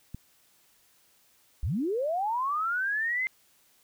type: click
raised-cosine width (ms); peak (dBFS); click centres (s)
5; -25; 0.146
type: linear sweep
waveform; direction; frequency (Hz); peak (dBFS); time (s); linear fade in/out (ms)
sine; up; 49 to 2098; -26; 1.63-3.27; 0
effects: white hiss -64 dBFS RMS until 3.83 s